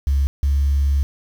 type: tone pair in turn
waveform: sine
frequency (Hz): 69.3 / 70.06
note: C#2 / C#2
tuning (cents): 0 / +19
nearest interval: unison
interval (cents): 19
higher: second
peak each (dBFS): -13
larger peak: neither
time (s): 0.07-0.27 / 0.43-1.03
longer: second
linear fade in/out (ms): 0
effects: tanh soft clip ceiling -11 dBFS + 7-bit